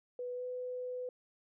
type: tone with pitch glide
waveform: sine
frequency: 493.9 to 500.5 Hz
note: B4 to B4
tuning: 0 to +23 cents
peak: -37 dBFS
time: 0.19-1.09 s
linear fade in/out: 2 ms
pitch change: +23 cents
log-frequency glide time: 0.34-0.44 s
effects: none